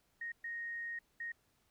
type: tone bursts at uneven times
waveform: sine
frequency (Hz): 1864.7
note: A#6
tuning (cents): 0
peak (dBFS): -39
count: 3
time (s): 0.21-0.32 / 0.44-0.99 / 1.2-1.32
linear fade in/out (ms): 5
effects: pink hiss -75 dBFS RMS until 1.7 s